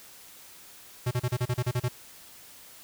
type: tone bursts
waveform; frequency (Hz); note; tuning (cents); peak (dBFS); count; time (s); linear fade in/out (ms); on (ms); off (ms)
square; 123.47; B2; 0; -25; 10; 1.06-1.886; 10; 52; 34
effects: white hiss -50 dBFS RMS until 2.83 s